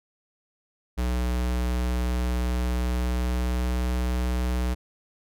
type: tone with pitch glide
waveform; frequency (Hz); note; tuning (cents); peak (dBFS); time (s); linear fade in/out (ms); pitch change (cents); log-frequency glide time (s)
square; 61.3 to 61.76; B1 to B1; -12 to +1; -24; 0.97-4.75; 20; +13; 2.72-3.84
effects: none